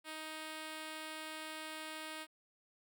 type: tone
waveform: 5% pulse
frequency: 313 Hz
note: D#4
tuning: 10 cents sharp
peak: -32 dBFS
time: 0.04-2.27 s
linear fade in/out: 50 ms
effects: none